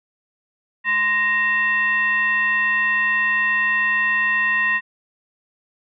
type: tone with frequency modulation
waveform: sine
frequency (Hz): 1864.7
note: A#6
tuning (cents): 0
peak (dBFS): -16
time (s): 0.84-4.81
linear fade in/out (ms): 50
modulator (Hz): 827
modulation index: 0.64
effects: none